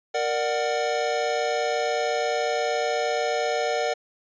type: chord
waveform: square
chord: Bb augmented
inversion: none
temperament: equal with one note detuned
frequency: 466.2 / 594.5 / 740 Hz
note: Bb4 / D5 / F#5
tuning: 0 / +21 / 0 cents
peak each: -28 dBFS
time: 0.14-3.94 s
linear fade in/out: 10 ms
effects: resampled to 16000 Hz